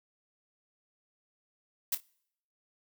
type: noise with echo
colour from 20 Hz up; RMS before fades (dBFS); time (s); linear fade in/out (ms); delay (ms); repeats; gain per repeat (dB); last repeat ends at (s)
blue; -29; 1.92-1.95; 5; 27; 2; -12; 2.004
effects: noise-tail reverb RT60 0.7 s tail -26 dB re dry